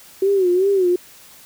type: tone with vibrato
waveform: sine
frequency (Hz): 376.2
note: F#4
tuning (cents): +29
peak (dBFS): -13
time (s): 0.22-0.96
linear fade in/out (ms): 5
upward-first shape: sine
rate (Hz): 2.6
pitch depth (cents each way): 110
effects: white hiss -45 dBFS RMS until 1.45 s